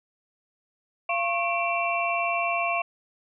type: tone cluster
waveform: sine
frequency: 688 / 1091 / 2339 / 2706 Hz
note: F5 / C#6 / D7 / E7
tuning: -26 / -28 / -8 / +45 cents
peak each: -27 / -29 / -30 / -30 dBFS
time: 1.09-2.82 s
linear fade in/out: 5 ms
effects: none